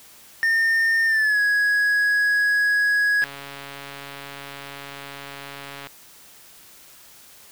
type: tone with pitch glide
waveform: triangle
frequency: 1817 to 1666.2 Hz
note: A#6 to G#6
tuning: -45 to +5 cents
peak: -15 dBFS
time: 0.43-3.24 s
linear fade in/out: 0 ms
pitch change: -150 cents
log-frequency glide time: 1.06-1.4 s
type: click train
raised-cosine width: 0.3 ms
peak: -20 dBFS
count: 372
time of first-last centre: 3.22-5.87 s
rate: 140 Hz
effects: white hiss -48 dBFS RMS until 7.51 s